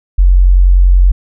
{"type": "tone", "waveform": "sine", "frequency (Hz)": 45.36, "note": "F#1", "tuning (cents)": -34, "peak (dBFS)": -3, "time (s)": [0.18, 1.12], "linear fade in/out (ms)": 10, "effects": []}